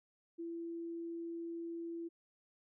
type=tone; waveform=sine; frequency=335.8 Hz; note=E4; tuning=32 cents sharp; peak=-40 dBFS; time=0.38-2.09 s; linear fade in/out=20 ms; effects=none